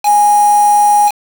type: tone with quantisation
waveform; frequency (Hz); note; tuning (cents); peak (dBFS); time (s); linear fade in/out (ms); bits
sine; 828; G#5; -5; -6; 0.03-1.12; 50; 3
effects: none